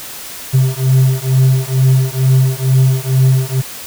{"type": "beating tone pair", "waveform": "triangle", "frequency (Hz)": [130.1, 132.3], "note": ["C3", "C3"], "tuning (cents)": [-9, 20], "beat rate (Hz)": 2.2, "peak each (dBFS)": -10, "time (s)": [0.53, 3.62], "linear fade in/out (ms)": 20, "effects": ["white hiss -29 dBFS RMS until 3.86 s"]}